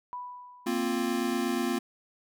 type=tone with exponential decay; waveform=sine; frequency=987.8 Hz; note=B5; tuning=in tune; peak=-33 dBFS; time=0.13-1.24 s; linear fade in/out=0 ms; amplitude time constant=240 ms
type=chord; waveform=square; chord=Bb suspended second; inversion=none; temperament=equal; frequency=233.1 / 261.6 / 349.2 Hz; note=Bb3 / C4 / F4; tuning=0 / 0 / 0 cents; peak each=-32 dBFS; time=0.66-1.79 s; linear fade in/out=10 ms
effects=none